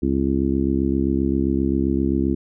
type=harmonic tone; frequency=67.6 Hz; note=C#2; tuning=43 cents flat; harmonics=1 / 2 / 3 / 4 / 5 / 6; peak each=-25 / -30 / -24 / -22 / -23 / -32 dBFS; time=0.02-2.35 s; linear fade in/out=10 ms; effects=none